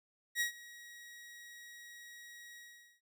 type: tone with ADSR envelope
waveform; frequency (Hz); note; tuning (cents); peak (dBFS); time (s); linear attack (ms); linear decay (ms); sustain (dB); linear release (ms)
sawtooth; 1902; A#6; +34; -27; 0.35-3.01; 55; 110; -21; 450
effects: noise-tail reverb RT60 0.1 s tail -23 dB re dry